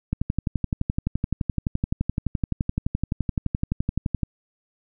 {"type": "click train", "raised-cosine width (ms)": 5, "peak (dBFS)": -10, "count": 49, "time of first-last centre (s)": [0.13, 4.233], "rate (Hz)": 11.7, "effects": []}